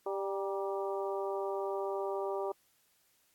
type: harmonic tone with a mistuned harmonic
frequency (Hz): 196.6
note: G3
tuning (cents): +5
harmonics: 2 / 3 / 4 / 5 / 6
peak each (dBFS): -35 / -39 / -41 / -43 / -45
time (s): 0.06-2.52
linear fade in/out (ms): 5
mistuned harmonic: 5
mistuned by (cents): -49
effects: white hiss -71 dBFS RMS until 3.34 s + AAC 64 kbps